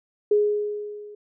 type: tone with level ramp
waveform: sine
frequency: 416.6 Hz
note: G#4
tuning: 5 cents sharp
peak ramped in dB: -14 to -39 dBFS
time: 0.31-1.15 s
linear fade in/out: 5 ms
effects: none